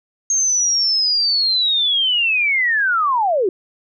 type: linear sweep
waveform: sine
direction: down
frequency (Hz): 6460 to 345.4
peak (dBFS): -14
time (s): 0.3-3.49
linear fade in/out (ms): 2
effects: none